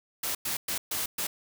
white noise bursts at uneven times, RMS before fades -31 dBFS, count 5, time 0.23-0.35 / 0.45-0.57 / 0.68-0.78 / 0.91-1.06 / 1.18-1.27 s, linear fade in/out 5 ms, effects none

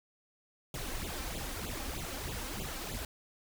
pink noise with flanger, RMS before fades -39 dBFS, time 0.74-3.05 s, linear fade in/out 2 ms, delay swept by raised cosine 0.27 to 3.87 ms, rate 3.2 Hz, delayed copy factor +1, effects none

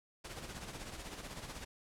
pink noise with tremolo, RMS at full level -44 dBFS, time 0.24-1.65 s, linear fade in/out 10 ms, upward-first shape sine, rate 16 Hz, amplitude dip 55%, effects low-pass 10000 Hz 12 dB/octave

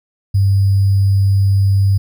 sine tone with sample-and-hold, 98 Hz, G2, in tune, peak -9 dBFS, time 0.34-1.98 s, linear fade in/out 10 ms, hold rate 4900 Hz, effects none

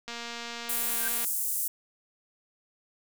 click train, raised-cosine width 0.2 ms, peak -21 dBFS, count 275, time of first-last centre 0.08-1.246 s, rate 235 Hz
pink high-pass noise, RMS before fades -30 dBFS, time 0.69-1.68 s, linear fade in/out 5 ms, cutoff 8600 Hz, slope 24 dB/octave
sine tone with exponential growth, 1576 Hz, G6, 9 cents sharp, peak -28 dBFS, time 0.91-1.08 s, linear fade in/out 2 ms, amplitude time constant 36 ms
effects none

